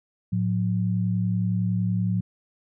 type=tone pair together; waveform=sine; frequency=110 / 180.78 Hz; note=A2 / F#3; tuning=0 / -40 cents; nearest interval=major sixth; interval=860 cents; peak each=-24 dBFS; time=0.32-2.21 s; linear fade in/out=10 ms; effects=none